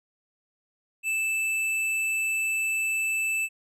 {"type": "tone", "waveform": "square", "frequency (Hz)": 2637, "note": "E7", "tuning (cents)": 0, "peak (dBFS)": -25, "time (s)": [1.03, 3.49], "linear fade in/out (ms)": 50, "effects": ["low-pass 12000 Hz 12 dB/octave"]}